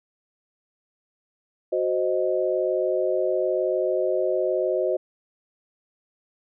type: chord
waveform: sine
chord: C diminished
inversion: second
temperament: equal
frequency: 370 / 523.3 / 622.3 Hz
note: Gb4 / C5 / Eb5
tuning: 0 / 0 / 0 cents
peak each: -25 dBFS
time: 1.72-4.97 s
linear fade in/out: 10 ms
effects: none